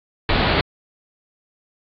pink low-pass noise, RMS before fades -18 dBFS, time 0.29-0.61 s, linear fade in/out 2 ms, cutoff 4500 Hz, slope 96 dB/octave, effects AAC 48 kbps

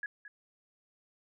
sine tone with echo, 1675 Hz, G#6, 14 cents sharp, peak -34 dBFS, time 0.03-0.06 s, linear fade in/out 2 ms, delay 220 ms, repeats 1, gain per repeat -12 dB, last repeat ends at 0.28 s, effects none

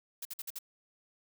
blue noise bursts, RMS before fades -40 dBFS, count 5, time 0.22-0.588 s, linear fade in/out 5 ms, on 32 ms, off 52 ms, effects none

